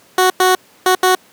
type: tone bursts at uneven times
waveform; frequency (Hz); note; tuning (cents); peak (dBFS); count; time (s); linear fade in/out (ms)
15% pulse; 370; F#4; 0; -3; 4; 0.18-0.3 / 0.4-0.55 / 0.86-0.95 / 1.03-1.15; 2
effects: pink hiss -48 dBFS RMS until 1.32 s + high-pass 200 Hz 12 dB/octave